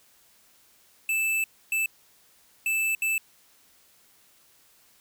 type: tone bursts at uneven times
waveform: square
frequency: 2637 Hz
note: E7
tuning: in tune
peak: -24 dBFS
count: 4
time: 1.09-1.44 / 1.72-1.86 / 2.66-2.95 / 3.02-3.18 s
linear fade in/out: 2 ms
effects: white hiss -60 dBFS RMS until 5 s